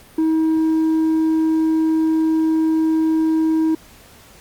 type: tone with hard clipping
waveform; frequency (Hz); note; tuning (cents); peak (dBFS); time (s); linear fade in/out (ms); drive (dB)
triangle; 318.8; D#4; +42; -13; 0.18-3.75; 5; 1
effects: pink hiss -46 dBFS RMS until 4.4 s + Opus 48 kbps